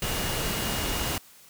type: tone in noise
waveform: sine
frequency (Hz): 2860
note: F7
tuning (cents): +41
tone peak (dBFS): -38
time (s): 0.02-1.18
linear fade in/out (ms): 2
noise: pink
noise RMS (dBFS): -29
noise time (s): 0.02-1.18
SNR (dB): -12
effects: white hiss -53 dBFS RMS until 1.49 s